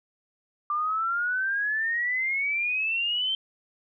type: exponential sweep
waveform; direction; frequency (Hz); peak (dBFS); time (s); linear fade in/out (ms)
sine; up; 1180 to 3136; -24; 0.7-3.35; 2
effects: none